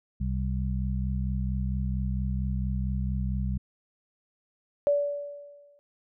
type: harmonic tone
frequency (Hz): 64.4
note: C2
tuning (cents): -27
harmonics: 1 / 2 / 3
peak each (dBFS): -28 / -32 / -33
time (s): 0.2-3.58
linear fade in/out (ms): 10
type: tone with exponential decay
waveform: sine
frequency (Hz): 576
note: D5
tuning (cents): -34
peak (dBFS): -18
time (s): 4.87-5.79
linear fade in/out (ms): 0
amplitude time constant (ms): 200
effects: none